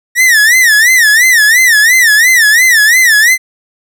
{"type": "tone with vibrato", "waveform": "45% pulse", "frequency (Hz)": 1864.7, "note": "A#6", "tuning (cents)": 0, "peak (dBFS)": -4, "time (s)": [0.15, 3.38], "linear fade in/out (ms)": 50, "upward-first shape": "sine", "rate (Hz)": 2.9, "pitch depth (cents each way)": 180, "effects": []}